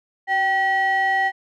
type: ring-modulated tone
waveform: triangle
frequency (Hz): 573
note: D5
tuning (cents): -43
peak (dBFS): -12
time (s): 0.27-1.32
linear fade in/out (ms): 50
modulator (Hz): 1350
effects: none